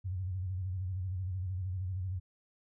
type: tone with vibrato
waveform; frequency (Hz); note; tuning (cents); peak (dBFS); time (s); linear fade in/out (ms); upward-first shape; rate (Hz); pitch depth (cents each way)
sine; 92.6; F#2; +2; -33; 0.04-2.2; 20; square; 13; 69
effects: none